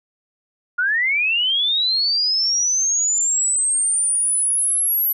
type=linear sweep; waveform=sine; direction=up; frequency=1396.9 to 11840 Hz; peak=-16 dBFS; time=0.78-5.13 s; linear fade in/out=10 ms; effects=none